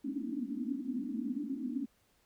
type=band-pass noise; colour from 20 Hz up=pink; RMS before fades=-37 dBFS; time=0.04-1.86 s; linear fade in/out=10 ms; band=220 to 300 Hz; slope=96 dB/octave; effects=pink hiss -71 dBFS RMS until 2.25 s